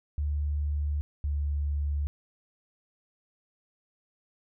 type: tone pair in turn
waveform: sine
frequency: 73.42 / 72.53 Hz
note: D2 / D2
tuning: 0 / -21 cents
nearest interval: unison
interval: 21 cents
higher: first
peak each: -26 dBFS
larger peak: neither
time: 0.18-1.01 / 1.24-2.07 s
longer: neither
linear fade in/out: 0 ms
effects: none